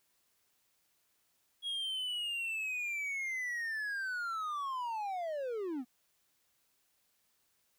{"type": "linear sweep", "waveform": "triangle", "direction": "down", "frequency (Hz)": [3315, 232.8], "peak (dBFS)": -33, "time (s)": [1.62, 5.85], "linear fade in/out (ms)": 50, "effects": ["white hiss -75 dBFS RMS until 7.78 s"]}